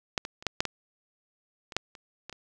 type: clicks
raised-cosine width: 0.2 ms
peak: -9 / -18 / -27 / -9 / -7 / -13 / -24 / -8 / -29 / -22 / -25 dBFS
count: 11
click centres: 0.178 / 0.251 / 0.425 / 0.467 / 0.605 / 0.653 / 1.722 / 1.766 / 1.952 / 2.296 / 2.327 s
effects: none

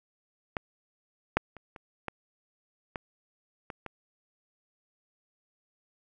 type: clicks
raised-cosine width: 0.5 ms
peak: -15 / -7 / -30 / -29 / -18 / -19 / -23 / -23 dBFS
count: 8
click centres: 0.568 / 1.37 / 1.567 / 1.762 / 2.083 / 2.958 / 3.702 / 3.863 s
effects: none

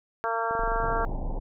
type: harmonic tone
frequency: 228.1 Hz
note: A#3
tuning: 37 cents flat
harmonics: 2 / 3 / 4 / 5 / 6 / 7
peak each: -33 / -31 / -31 / -33 / -32 / -36 dBFS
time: 0.24-1.05 s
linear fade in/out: 0 ms
type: click train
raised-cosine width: 2 ms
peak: -26 dBFS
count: 16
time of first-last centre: 0.51-1.135 s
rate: 24 Hz
type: tone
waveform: sine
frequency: 31.02 Hz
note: B0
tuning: 9 cents sharp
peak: -28 dBFS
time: 0.59-1.4 s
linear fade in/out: 10 ms
type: low-pass noise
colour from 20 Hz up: pink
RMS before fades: -36 dBFS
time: 0.82-1.39 s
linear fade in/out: 2 ms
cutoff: 960 Hz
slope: 96 dB/octave
effects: none

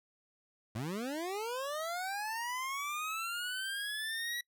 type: linear sweep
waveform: 25% pulse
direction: up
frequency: 100.9 to 1939 Hz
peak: -32 dBFS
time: 0.75-4.41 s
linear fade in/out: 5 ms
effects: noise-tail reverb RT60 0.1 s tail -24 dB re dry

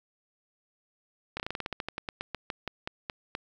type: slowing click train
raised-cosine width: 0.3 ms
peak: -17 dBFS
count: 20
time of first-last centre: 1.37-3.351 s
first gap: 28 ms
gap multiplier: 1.13
effects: 9-bit

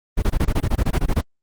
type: noise bursts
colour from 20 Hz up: brown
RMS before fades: -17 dBFS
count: 14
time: 0.17-1.213 s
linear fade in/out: 10 ms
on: 55 ms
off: 21 ms
effects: Opus 24 kbps

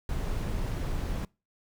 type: noise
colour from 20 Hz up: brown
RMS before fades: -31 dBFS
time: 0.09-1.25 s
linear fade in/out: 2 ms
effects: noise-tail reverb RT60 0.3 s tail -25 dB re dry

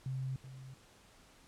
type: tone with echo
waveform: sine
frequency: 131.7 Hz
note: C3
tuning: 12 cents sharp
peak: -35 dBFS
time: 0.06-0.36 s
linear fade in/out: 2 ms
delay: 380 ms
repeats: 1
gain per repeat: -12 dB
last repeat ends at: 0.74 s
effects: pink hiss -62 dBFS RMS until 1.47 s + low-pass 10000 Hz 12 dB/octave

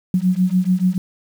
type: beating tone pair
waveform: sine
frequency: 180.1 / 187 Hz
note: F#3 / F#3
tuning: -46 / +19 cents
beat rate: 6.9 Hz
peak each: -17 dBFS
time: 0.14-0.98 s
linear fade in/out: 2 ms
effects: 7-bit

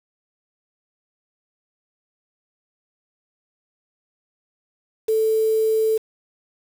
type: tone with quantisation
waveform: sine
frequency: 440 Hz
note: A4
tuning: in tune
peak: -16 dBFS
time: 5.08-5.98 s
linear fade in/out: 10 ms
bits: 6
effects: none

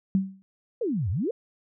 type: tone with exponential decay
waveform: sine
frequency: 192.1 Hz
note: G3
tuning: 35 cents flat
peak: -16 dBFS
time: 0.15-0.42 s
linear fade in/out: 0 ms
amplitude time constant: 57 ms
type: exponential two-way sweep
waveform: sine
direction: down then up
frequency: 517 to 81.9 to 517 Hz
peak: -24 dBFS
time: 0.81-1.31 s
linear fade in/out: 5 ms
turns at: 1.1 s
effects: none

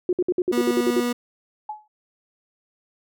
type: tone bursts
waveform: sine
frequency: 360.2 Hz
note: F#4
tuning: 46 cents flat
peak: -17 dBFS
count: 10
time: 0.09-1.002 s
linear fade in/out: 2 ms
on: 39 ms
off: 58 ms
type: tone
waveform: 30% pulse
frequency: 242.6 Hz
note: B3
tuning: 31 cents flat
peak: -19 dBFS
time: 0.52-1.13 s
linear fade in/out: 10 ms
type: tone with exponential decay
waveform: sine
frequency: 851 Hz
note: G#5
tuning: 42 cents sharp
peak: -25 dBFS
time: 1.69-1.88 s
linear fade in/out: 5 ms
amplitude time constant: 40 ms
effects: none

